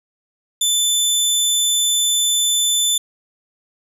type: tone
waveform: 20% pulse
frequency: 3520 Hz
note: A7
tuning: in tune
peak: -9 dBFS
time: 0.61-2.98 s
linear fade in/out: 5 ms
effects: none